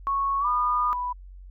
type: tone with pitch glide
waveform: sine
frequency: 1105 to 1219 Hz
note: C#6 to D#6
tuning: -6 to -36 cents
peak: -22 dBFS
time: 0.07-0.93 s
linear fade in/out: 0 ms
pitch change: +170 cents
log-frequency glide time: 0.4-0.48 s
type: tone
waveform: sine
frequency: 987.8 Hz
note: B5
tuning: in tune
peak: -26 dBFS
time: 0.44-1.13 s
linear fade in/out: 10 ms
effects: added 46 Hz sine -41 dBFS peak until 1.5 s